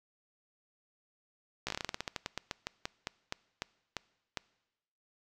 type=slowing click train; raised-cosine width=0.2 ms; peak=-17 dBFS; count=23; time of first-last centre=1.67-4.373 s; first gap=15 ms; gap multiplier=1.17; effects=noise-tail reverb RT60 1.0 s tail -23 dB re dry